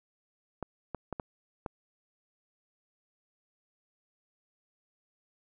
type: clicks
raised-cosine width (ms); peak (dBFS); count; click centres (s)
1; -21; 5; 0.627 / 0.947 / 1.127 / 1.198 / 1.662
effects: none